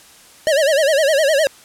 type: tone with vibrato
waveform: square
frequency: 591 Hz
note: D5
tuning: 11 cents sharp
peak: -13 dBFS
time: 0.47-1.47 s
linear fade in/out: 0 ms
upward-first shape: sine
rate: 9.8 Hz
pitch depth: 160 cents each way
effects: white hiss -45 dBFS RMS until 1.64 s + low-pass 11000 Hz 12 dB/octave